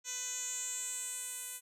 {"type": "tone with band-pass filter sweep", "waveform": "10% pulse", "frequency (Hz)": 499.7, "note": "B4", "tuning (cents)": 20, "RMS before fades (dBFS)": -40, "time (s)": [0.04, 1.61], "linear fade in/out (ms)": 50, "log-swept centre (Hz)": [6000, 10000], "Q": 4.3, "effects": []}